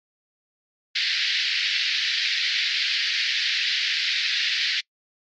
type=band-pass noise; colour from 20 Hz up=white; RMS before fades=-24 dBFS; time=0.95-4.81 s; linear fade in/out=10 ms; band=1700 to 4800 Hz; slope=48 dB/octave; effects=noise-tail reverb RT60 0.1 s tail -26 dB re dry + MP3 48 kbps